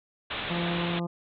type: low-pass noise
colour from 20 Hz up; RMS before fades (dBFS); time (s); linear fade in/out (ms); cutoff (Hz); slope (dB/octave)
white; -34; 0.3-1; 10; 3800; 96
type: harmonic tone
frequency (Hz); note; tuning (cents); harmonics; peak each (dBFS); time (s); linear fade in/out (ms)
172.3; F3; -23; 1 / 2 / 3 / 4 / 5 / 6 / 7; -29 / -35 / -39 / -41 / -43 / -45 / -46; 0.5-1.07; 10
effects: none